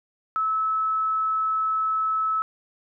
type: tone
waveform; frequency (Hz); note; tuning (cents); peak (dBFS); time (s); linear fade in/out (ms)
sine; 1300; E6; -24; -21; 0.36-2.42; 0
effects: none